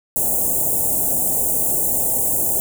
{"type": "band-stop noise", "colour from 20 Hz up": "white", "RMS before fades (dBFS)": -19, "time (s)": [0.16, 2.6], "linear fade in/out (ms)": 0, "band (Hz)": [810, 7400], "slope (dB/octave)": 48, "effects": []}